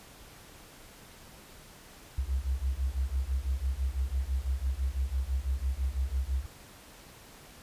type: beating tone pair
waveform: sine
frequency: 63 / 69 Hz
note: B1 / C#2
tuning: +35 / -7 cents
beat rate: 6 Hz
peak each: -31 dBFS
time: 2.18-6.46 s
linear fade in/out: 5 ms
effects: pink hiss -52 dBFS RMS until 7.62 s + resampled to 32000 Hz